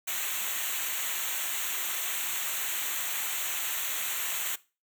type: noise with comb filter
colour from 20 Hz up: white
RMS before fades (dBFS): -32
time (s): 0.07-4.56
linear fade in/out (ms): 10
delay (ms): 0.2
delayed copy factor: -0.9
effects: noise-tail reverb RT60 0.3 s tail -19 dB re dry